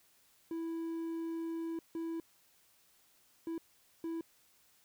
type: tone bursts at uneven times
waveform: triangle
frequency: 329.6 Hz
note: E4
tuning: in tune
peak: -34 dBFS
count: 4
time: 0.51-1.79 / 1.95-2.2 / 3.47-3.58 / 4.04-4.21 s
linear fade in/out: 2 ms
effects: white hiss -68 dBFS RMS until 4.84 s